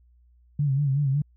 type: tone with vibrato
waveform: sine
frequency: 140 Hz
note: C#3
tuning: 18 cents sharp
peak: -20 dBFS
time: 0.59-1.22 s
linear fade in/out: 5 ms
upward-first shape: sine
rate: 5.4 Hz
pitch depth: 90 cents each way
effects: added 60 Hz sine -55 dBFS peak until 1.36 s